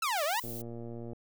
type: exponential two-way sweep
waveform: sawtooth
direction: down then up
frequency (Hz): 1382 to 560 to 1015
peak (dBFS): -25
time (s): 0.02-0.4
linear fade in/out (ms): 5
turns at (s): 0.24
type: noise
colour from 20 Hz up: violet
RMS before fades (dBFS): -43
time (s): 0.16-0.62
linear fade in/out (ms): 10
type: click train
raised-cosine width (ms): 2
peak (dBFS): -30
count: 82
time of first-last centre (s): 0.44-1.132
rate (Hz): 117
effects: none